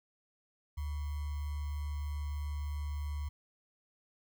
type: tone with sample-and-hold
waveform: sine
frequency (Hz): 73.42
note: D2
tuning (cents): 0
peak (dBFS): -34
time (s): 0.77-3.29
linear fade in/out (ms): 10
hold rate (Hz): 1050
effects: none